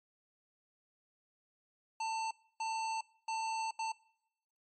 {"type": "tone bursts at uneven times", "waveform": "square", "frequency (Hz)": 892, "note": "A5", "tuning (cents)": 23, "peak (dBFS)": -35, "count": 4, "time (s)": [[2, 2.31], [2.6, 3.01], [3.28, 3.71], [3.79, 3.92]], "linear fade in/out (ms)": 5, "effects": ["noise-tail reverb RT60 0.9 s tail -24 dB re dry", "MP3 32 kbps"]}